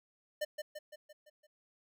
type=tone with echo; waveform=square; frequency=602 Hz; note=D5; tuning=43 cents sharp; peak=-33 dBFS; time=0.41-0.45 s; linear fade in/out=10 ms; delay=170 ms; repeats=6; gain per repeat=-5 dB; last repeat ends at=1.47 s; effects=none